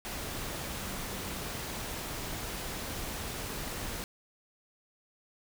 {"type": "tone in noise", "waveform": "sine", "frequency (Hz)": 190, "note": "F#3", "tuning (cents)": 46, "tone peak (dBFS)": -46, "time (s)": [0.8, 1.39], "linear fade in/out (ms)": 0, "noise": "pink", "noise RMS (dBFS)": -38, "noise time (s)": [0.05, 4.04], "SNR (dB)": -11, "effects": []}